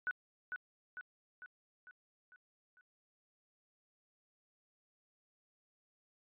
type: tone with echo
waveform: sine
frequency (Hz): 1483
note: F#6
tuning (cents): +4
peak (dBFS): -33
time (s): 0.07-0.11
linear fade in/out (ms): 0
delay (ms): 450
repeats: 6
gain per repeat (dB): -5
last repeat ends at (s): 2.81
effects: resampled to 8000 Hz